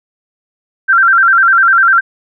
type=tone with vibrato; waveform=sine; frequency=1465 Hz; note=F#6; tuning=18 cents flat; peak=-5 dBFS; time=0.88-2.01 s; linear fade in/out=20 ms; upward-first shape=square; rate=10 Hz; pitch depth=110 cents each way; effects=none